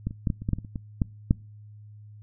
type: clicks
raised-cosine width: 5 ms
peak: -15 / -25 / -12 / -13 / -24 / -14 / -11 / -22 / -29 / -19 / -10 / -6 dBFS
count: 12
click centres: 0.07 / 0.109 / 0.272 / 0.302 / 0.42 / 0.489 / 0.533 / 0.586 / 0.648 / 0.758 / 1.018 / 1.309 s
effects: noise-tail reverb RT60 0.4 s tail -26 dB re dry + added 105 Hz sine -44 dBFS peak until 2.22 s